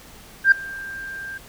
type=tone with ADSR envelope; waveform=sine; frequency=1586 Hz; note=G6; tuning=20 cents sharp; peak=-6 dBFS; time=0.44-1.38 s; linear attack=78 ms; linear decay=4 ms; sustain=-24 dB; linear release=8 ms; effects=tanh soft clip ceiling -4 dBFS + pink hiss -45 dBFS RMS until 1.48 s